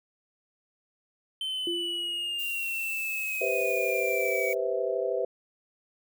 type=exponential sweep; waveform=triangle; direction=down; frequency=3092 to 2259 Hz; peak=-28 dBFS; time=1.41-4.53 s; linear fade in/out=2 ms
type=tone with exponential decay; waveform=sine; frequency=344.6 Hz; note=F4; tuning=23 cents flat; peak=-28 dBFS; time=1.67-2.55 s; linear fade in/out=2 ms; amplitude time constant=190 ms
type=noise; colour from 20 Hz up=violet; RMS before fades=-40 dBFS; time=2.38-4.55 s; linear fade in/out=20 ms
type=chord; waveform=sine; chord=C major seventh; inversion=second; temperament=just; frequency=392.4 / 490.5 / 523.3 / 654.1 Hz; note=G4 / B4 / C5 / E5; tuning=+2 / -12 / 0 / -14 cents; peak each=-32 / -31 / -31 / -32 dBFS; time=3.41-5.25 s; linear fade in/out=5 ms
effects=none